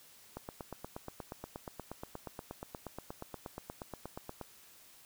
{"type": "click train", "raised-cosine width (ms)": 1, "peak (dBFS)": -27, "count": 35, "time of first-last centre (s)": [0.37, 4.413], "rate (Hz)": 8.41, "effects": ["white hiss -59 dBFS RMS until 5.05 s"]}